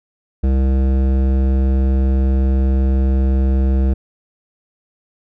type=tone with hard clipping; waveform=sine; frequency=66.1 Hz; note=C2; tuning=18 cents sharp; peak=-14 dBFS; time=0.43-3.94 s; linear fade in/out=10 ms; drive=14 dB; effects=none